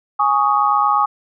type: chord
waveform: sine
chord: Ab suspended fourth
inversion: none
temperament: equal with one note detuned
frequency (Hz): 830.6 / 1116.4 / 1244.5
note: Ab5 / Db6 / Eb6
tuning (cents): 0 / +12 / 0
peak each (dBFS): -17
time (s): 0.19-1.06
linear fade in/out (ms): 10
effects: none